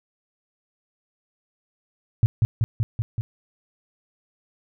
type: tone with echo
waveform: sine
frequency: 112.8 Hz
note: A2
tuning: 44 cents sharp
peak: -12 dBFS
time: 2.23-2.26 s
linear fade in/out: 0 ms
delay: 190 ms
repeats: 5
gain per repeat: -2 dB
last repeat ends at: 3.21 s
effects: none